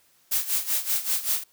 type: noise with tremolo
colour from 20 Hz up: blue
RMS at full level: -23 dBFS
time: 0.31-1.44 s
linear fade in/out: 10 ms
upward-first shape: sine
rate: 5.2 Hz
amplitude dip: 80%
effects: white hiss -62 dBFS RMS until 1.52 s